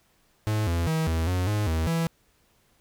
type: tone with pitch steps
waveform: 45% pulse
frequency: 107.4 / 84.6 / 160 / 81.3 / 90.8 / 105.1 / 80.3 / 165.3 Hz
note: A2 / E2 / D#3 / E2 / F#2 / G#2 / E2 / E3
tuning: -41 / +45 / +49 / -23 / -32 / +21 / -45 / +5 cents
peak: -23 dBFS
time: 0.47-2.07 s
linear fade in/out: 0 ms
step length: 200 ms
effects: pink hiss -65 dBFS RMS until 2.8 s